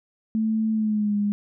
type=tone with pitch glide; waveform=sine; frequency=220 to 205.3 Hz; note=A3 to G#3; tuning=0 to -20 cents; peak=-20 dBFS; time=0.35-1.32 s; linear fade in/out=0 ms; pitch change=-120 cents; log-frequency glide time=0.72-1.16 s; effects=none